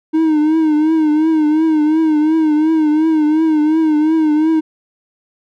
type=tone with vibrato; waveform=triangle; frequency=311.1 Hz; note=D#4; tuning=in tune; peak=-8 dBFS; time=0.13-4.61 s; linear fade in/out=20 ms; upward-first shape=triangle; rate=2.8 Hz; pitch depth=77 cents each way; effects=none